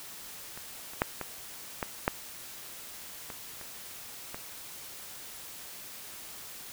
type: clicks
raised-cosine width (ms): 0.5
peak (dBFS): -28 / -30 / -9 / -19 / -15 / -9 / -25 / -29 / -23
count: 9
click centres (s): 0.575 / 0.935 / 1.019 / 1.213 / 1.828 / 2.079 / 3.302 / 3.613 / 4.345
effects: white hiss -45 dBFS RMS until 6.72 s